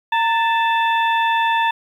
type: harmonic tone with a mistuned harmonic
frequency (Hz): 880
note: A5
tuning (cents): 0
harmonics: 1 / 2 / 3 / 4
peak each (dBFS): -16 / -22 / -26 / -28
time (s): 0.12-1.71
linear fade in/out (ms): 5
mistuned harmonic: 1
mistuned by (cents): +76
effects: 8-bit